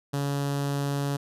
sawtooth tone with notch filter, 141.3 Hz, C#3, 34 cents sharp, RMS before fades -28 dBFS, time 0.13-1.17 s, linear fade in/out 10 ms, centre 2200 Hz, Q 2, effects resampled to 32000 Hz

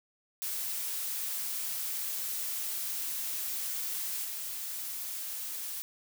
blue noise with level steps, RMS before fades -35 / -38 dBFS, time 0.42-5.82 s, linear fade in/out 0 ms, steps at 4.24 s, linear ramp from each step 10 ms, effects none

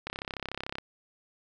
click train, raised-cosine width 0.3 ms, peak -18 dBFS, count 25, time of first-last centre 0.07-0.784 s, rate 33.6 Hz, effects none

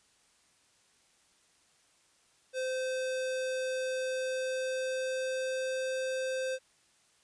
square tone with pitch glide, 517 to 520.9 Hz, C5 to C5, -21 to -8 cents, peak -32 dBFS, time 2.53-6.59 s, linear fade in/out 50 ms, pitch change +13 cents, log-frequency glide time 3.99-5.98 s, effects white hiss -67 dBFS RMS until 7.23 s + resampled to 22050 Hz

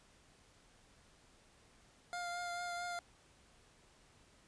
25% pulse tone with vibrato, 702 Hz, F5, 9 cents sharp, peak -36 dBFS, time 2.13-2.99 s, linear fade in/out 0 ms, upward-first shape triangle, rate 4.5 Hz, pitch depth 18 cents each way, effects pink hiss -66 dBFS RMS until 4.47 s + resampled to 22050 Hz

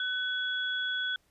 sine tone pair together, 1500 / 3367 Hz, F#6 / G#7, +23 / +23 cents, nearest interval octave + major second, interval 1400 cents, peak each -31 / -33 dBFS, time 0-1.16 s, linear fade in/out 2 ms, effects pink hiss -70 dBFS RMS until 1.3 s + resampled to 32000 Hz

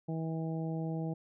harmonic tone, 161.5 Hz, E3, 35 cents flat, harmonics 1 / 2 / 3 / 4 / 5, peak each -34 / -40 / -44 / -46 / -48 dBFS, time 0.08-1.14 s, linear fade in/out 10 ms, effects none

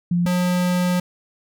sine / square tone pair in turn, 174.3 / 179.3 Hz, F3 / F3, -3 / +46 cents, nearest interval unison, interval 49 cents, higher second, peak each -16 / -18 dBFS, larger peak first, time 0.11-0.26 / 0.26-1 s, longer second, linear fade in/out 5 ms, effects none

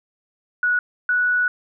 sine tone pair in turn, 1465 / 1472.6 Hz, F#6 / F#6, -18 / -9 cents, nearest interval unison, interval 9 cents, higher second, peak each -16 dBFS, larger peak neither, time 0.63-0.79 / 1.09-1.48 s, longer second, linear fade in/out 2 ms, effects none

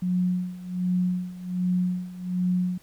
sine tone with tremolo, 180.9 Hz, F#3, 39 cents flat, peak -20 dBFS, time 0.02-2.78 s, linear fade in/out 5 ms, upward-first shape sine, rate 1.3 Hz, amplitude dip 85%, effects pink hiss -57 dBFS RMS until 2.82 s

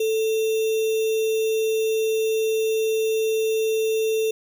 sine tone with sample-and-hold, 441.2 Hz, A4, 5 cents sharp, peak -19 dBFS, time 0-4.31 s, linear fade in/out 5 ms, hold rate 3150 Hz, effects none

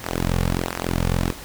sawtooth tone with flanger, 43.65 Hz, F1, in tune, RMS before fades -23 dBFS, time 0.03-1.33 s, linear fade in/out 20 ms, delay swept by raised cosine 0.24 to 3.14 ms, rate 1.4 Hz, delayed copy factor -1, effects pink hiss -38 dBFS RMS until 1.44 s

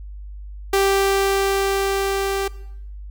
sawtooth tone with level ramp, 392 Hz, G4, in tune, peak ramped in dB -11 to -17 dBFS, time 0.73-2.48 s, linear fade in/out 5 ms, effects noise-tail reverb RT60 0.8 s tail -19 dB re dry + added 50 Hz sine -32 dBFS peak until 3.1 s

